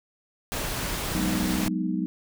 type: noise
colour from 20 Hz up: pink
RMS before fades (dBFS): -30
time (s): 0.52-1.68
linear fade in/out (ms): 0
type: chord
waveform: sine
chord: G# minor seventh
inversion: third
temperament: equal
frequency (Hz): 185 / 207.7 / 246.9 / 311.1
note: F#3 / G#3 / B3 / D#4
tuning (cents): 0 / 0 / 0 / 0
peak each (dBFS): -28 / -32 / -31 / -30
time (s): 1.15-2.06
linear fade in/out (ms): 0
effects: none